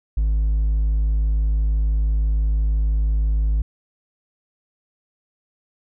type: tone with hard clipping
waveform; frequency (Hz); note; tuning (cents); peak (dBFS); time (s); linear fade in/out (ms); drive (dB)
sine; 53; G#1; +36; -17; 0.17-3.62; 5; 2
effects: none